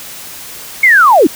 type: linear sweep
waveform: sine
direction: down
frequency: 2217 to 250 Hz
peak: -3 dBFS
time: 0.83-1.27 s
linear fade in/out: 5 ms
effects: white hiss -29 dBFS RMS until 1.35 s